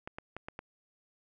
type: clicks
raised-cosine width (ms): 0.5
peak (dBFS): -25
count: 5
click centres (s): 0.075 / 0.185 / 0.366 / 0.485 / 0.591
effects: none